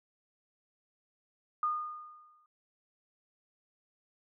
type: tone with exponential decay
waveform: sine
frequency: 1223 Hz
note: D#6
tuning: 30 cents flat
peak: -26 dBFS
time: 1.63-2.46 s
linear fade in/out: 2 ms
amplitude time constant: 180 ms
effects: none